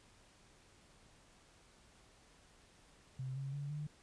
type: tone with pitch steps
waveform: sine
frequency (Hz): 130.7 / 136.57 / 142.69 / 149.1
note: C3 / C#3 / D3 / D3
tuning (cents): -1 / -25 / -50 / +27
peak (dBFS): -39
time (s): 3.19-3.87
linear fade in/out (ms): 5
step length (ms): 170
effects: pink hiss -65 dBFS RMS until 4.02 s + resampled to 22050 Hz